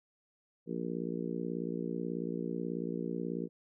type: harmonic tone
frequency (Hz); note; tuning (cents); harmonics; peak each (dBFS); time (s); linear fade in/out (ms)
58.3; A#1; +1; 3 / 4 / 5 / 6 / 7 / 8; -39 / -40 / -41 / -42 / -42 / -43; 0.66-3.49; 50
effects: none